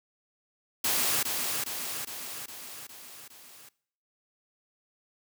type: noise with echo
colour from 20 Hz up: white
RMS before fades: -27 dBFS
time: 0.84-1.23 s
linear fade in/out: 5 ms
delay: 410 ms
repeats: 6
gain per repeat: -4 dB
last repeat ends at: 3.69 s
effects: noise-tail reverb RT60 0.6 s tail -22 dB re dry + high-pass 100 Hz 12 dB/octave